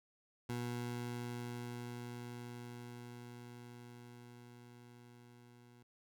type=tone with level ramp; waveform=20% pulse; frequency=120.8 Hz; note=B2; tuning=38 cents flat; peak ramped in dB=-33 to -55 dBFS; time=0.49-5.83 s; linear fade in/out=5 ms; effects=none